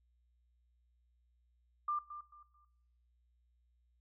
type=tone with echo; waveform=sine; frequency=1192 Hz; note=D6; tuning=25 cents sharp; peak=-32 dBFS; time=1.88-1.99 s; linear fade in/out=5 ms; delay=220 ms; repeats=3; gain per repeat=-11 dB; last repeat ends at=2.65 s; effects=noise-tail reverb RT60 1.0 s tail -24 dB re dry + added 60 Hz sine -70 dBFS peak until 4 s